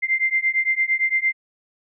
sine beating tone pair, 2086 / 2094.8 Hz, C7 / C7, -6 / +1 cents, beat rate 8.8 Hz, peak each -21 dBFS, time 0.02-1.33 s, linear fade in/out 20 ms, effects none

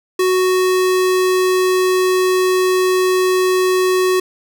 square tone, 370 Hz, F#4, in tune, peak -13 dBFS, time 0.19-4.2 s, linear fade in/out 5 ms, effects none

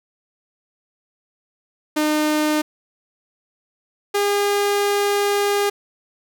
sawtooth tone pair in turn, 304.3 / 406.2 Hz, D#4 / G#4, -38 / -38 cents, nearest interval perfect fourth, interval 500 cents, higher second, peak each -13 dBFS, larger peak neither, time 1.96-2.62 / 4.14-5.7 s, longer second, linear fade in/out 10 ms, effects none

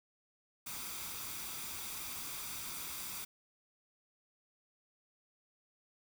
white noise with comb filter, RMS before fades -43 dBFS, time 0.66-3.25 s, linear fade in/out 10 ms, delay 0.84 ms, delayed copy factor +0.5, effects none

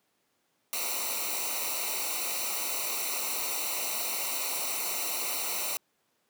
white noise with comb filter, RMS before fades -32 dBFS, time 0.73-5.77 s, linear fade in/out 0 ms, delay 0.6 ms, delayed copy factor -0.9, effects pink hiss -73 dBFS RMS until 6.29 s + high-pass 200 Hz 12 dB/octave

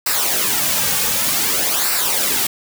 white noise with flanger, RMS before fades -18 dBFS, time 0.06-2.47 s, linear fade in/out 5 ms, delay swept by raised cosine 0.3 to 3 ms, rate 0.54 Hz, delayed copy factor -0.65, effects none

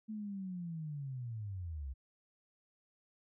sine linear sweep, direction down, 220 to 62.3 Hz, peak -39 dBFS, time 0.08-1.94 s, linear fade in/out 20 ms, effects none

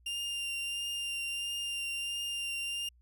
40% pulse tone with vibrato, 2794 Hz, F7, in tune, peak -33 dBFS, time 0.06-2.89 s, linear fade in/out 5 ms, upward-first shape triangle, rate 1.5 Hz, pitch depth 15 cents each way, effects added 60 Hz sine -60 dBFS peak until 3.01 s

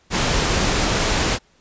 pink noise, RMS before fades -19 dBFS, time 0.1-1.39 s, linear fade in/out 50 ms, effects pink hiss -58 dBFS RMS until 1.6 s + resampled to 16000 Hz

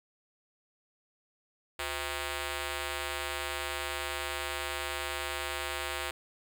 5% pulse ring-modulated tone, 290 Hz, D4, 22 cents flat, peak -19 dBFS, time 1.79-6.11 s, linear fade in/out 5 ms, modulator 220 Hz, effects none

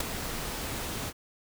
pink noise with ADSR envelope, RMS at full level -24 dBFS, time 0-1.13 s, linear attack 7 ms, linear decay 4 ms, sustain -11 dB, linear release 49 ms, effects none

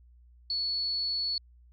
sine tone, 4412 Hz, C#8, 9 cents flat, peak -28 dBFS, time 0.5-1.38 s, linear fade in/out 2 ms, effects added 60 Hz sine -54 dBFS peak until 1.72 s

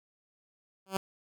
10% pulse tone with exponential growth, 191.8 Hz, G3, 37 cents flat, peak -17 dBFS, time 0.86-0.97 s, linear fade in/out 2 ms, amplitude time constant 22 ms, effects none

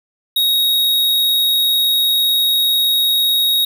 square tone, 3771 Hz, A#7, 19 cents sharp, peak -13 dBFS, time 0.36-3.65 s, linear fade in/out 5 ms, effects none

